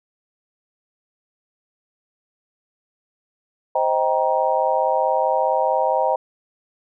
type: chord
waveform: sine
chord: C minor seventh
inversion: none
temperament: just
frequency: 523.3 / 627.9 / 784.9 / 941.9 Hz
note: C5 / Eb5 / G5 / Bb5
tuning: 0 / +16 / +2 / +18 cents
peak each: -22 dBFS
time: 3.75-6.16 s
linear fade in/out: 5 ms
effects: none